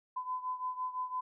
sine beating tone pair, 1010 / 1015.9 Hz, B5 / B5, +39 / +49 cents, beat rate 5.9 Hz, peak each -36 / -40 dBFS, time 0.16-1.21 s, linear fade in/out 10 ms, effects none

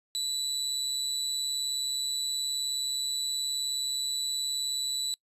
30% pulse tone with amplitude modulation, 3959 Hz, B7, 3 cents sharp, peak -24 dBFS, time 0.15-5.14 s, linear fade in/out 0 ms, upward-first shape sine, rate 139 Hz, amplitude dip 50%, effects noise-tail reverb RT60 0.1 s tail -26 dB re dry + resampled to 32000 Hz

